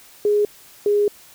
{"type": "tone pair in turn", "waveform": "sine", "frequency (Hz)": [415.3, 412.2], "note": ["G#4", "G#4"], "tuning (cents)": [0, -13], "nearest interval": "unison", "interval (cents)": 13, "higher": "first", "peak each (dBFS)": -14, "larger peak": "neither", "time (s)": [[0.25, 0.45], [0.86, 1.08]], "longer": "second", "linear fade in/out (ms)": 2, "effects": ["white hiss -47 dBFS RMS until 1.34 s"]}